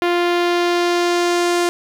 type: tone with low-pass filter sweep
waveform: sawtooth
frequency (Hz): 349.2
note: F4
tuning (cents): 0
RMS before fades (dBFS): -17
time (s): 0.02-1.69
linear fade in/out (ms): 0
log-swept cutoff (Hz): 3000 to 8900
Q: 1.1
effects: 7-bit